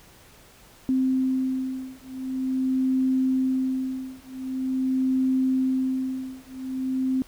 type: beating tone pair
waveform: sine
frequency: 260.6 / 261.05 Hz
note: C4 / C4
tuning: -7 / -4 cents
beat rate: 0.45 Hz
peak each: -25 dBFS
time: 0.89-7.22 s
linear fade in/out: 0 ms
effects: pink hiss -52 dBFS RMS until 7.27 s